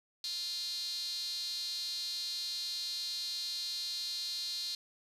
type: tone with high-pass filter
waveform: sawtooth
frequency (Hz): 349.2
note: F4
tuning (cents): 0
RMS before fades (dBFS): -38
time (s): 0.24-4.75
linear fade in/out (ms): 2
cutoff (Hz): 4200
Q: 9.7
effects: resampled to 32000 Hz